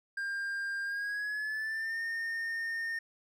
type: tone with pitch glide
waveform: triangle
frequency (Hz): 1600 to 1827.3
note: G6 to A#6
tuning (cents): +35 to -35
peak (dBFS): -31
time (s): 0.17-2.99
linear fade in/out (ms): 5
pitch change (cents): +230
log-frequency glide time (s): 0.83-2.01
effects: none